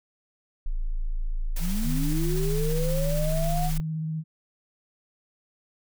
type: tone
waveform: sine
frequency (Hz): 27.5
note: A0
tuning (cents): 0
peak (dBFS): -24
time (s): 0.66-3.8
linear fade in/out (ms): 0
type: noise with tremolo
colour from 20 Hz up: white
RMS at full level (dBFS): -37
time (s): 1.56-3.78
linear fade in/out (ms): 5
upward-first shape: triangle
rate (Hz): 15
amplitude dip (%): 30
type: linear sweep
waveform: sine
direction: up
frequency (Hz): 158 to 740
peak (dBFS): -28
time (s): 1.59-3.71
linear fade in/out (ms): 50
type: tone with vibrato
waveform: sine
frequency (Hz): 158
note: D#3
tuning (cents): +27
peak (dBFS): -27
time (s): 1.83-4.24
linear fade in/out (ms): 50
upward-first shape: sine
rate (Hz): 16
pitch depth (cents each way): 18
effects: none